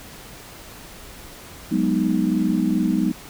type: chord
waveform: sine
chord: G# minor seventh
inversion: third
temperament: equal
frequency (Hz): 185 / 207.7 / 246.9 / 311.1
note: F#3 / G#3 / B3 / D#4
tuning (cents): 0 / 0 / 0 / 0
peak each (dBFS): -23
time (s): 1.71-3.12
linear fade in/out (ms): 10
effects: pink hiss -41 dBFS RMS until 3.29 s